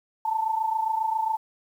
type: tone pair together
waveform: sine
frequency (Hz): 880 / 907.4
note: A5 / A#5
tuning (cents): 0 / -47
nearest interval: minor second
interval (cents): 53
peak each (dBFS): -24 / -29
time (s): 0.25-1.37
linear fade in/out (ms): 5
effects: 9-bit